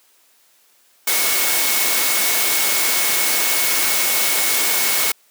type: tone in noise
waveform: sine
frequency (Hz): 2200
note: C#7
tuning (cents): -14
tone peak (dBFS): -26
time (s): 1.07-5.12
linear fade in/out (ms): 5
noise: white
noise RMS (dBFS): -18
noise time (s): 1.07-5.12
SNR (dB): -11
effects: white hiss -56 dBFS RMS until 5.3 s + high-pass 300 Hz 12 dB/octave